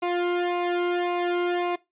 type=tone with flanger; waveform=sawtooth; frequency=352 Hz; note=F4; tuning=14 cents sharp; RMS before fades=-25 dBFS; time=0.02-1.76 s; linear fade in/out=10 ms; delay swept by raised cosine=0.6 to 1.17 ms; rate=1.8 Hz; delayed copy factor=-1; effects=noise-tail reverb RT60 0.2 s tail -20 dB re dry + resampled to 8000 Hz